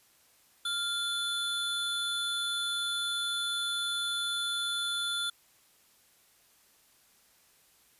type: tone pair together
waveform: square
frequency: 1396.9 / 3476 Hz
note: F6 / A7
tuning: 0 / -22 cents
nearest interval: octave + major third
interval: 1578 cents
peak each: -36 / -32 dBFS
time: 0.65-5.3 s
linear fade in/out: 5 ms
effects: white hiss -64 dBFS RMS until 7.99 s + resampled to 32000 Hz